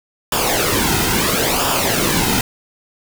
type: noise with flanger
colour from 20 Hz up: pink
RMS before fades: -17 dBFS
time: 0.32-2.41 s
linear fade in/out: 2 ms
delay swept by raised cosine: 0.48 to 1.78 ms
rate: 0.74 Hz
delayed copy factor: -0.65
effects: none